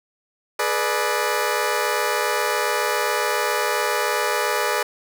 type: tone cluster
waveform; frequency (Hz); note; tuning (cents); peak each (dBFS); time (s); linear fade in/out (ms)
15% pulse; 423.6 / 490.9 / 594; G#4 / B4 / D5; +34 / -10 / +20; -18; 0.59-4.83; 5
effects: none